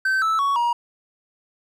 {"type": "tone with pitch steps", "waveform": "triangle", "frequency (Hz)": [1544, 1313.4, 1117.3, 950.4], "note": ["G6", "E6", "C#6", "A#5"], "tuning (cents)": [-27, -7, 13, 33], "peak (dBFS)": -16, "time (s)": [0.05, 0.73], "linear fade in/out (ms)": 5, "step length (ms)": 170, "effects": []}